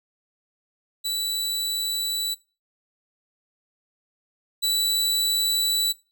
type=tone pair in turn; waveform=sawtooth; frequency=3951 / 3951 Hz; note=B7 / B7; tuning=0 / 0 cents; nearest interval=unison; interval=0 cents; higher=neither; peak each=-21 / -17 dBFS; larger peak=second; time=1.04-2.35 / 4.62-5.93 s; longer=neither; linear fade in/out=20 ms; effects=noise-tail reverb RT60 0.3 s tail -20 dB re dry